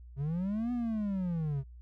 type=linear two-way sweep; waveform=triangle; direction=up then down; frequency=130.81 to 247.5 to 130.81 Hz; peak=-28 dBFS; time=0.16-1.64 s; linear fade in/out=50 ms; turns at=0.72 s; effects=added 60 Hz sine -47 dBFS peak until 1.81 s